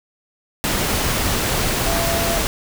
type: tone in noise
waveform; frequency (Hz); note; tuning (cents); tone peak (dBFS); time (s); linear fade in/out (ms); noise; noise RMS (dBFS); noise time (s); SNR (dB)
sine; 674; E5; +38; -23; 1.86-2.38; 0; pink; -20; 0.64-2.47; -6
effects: none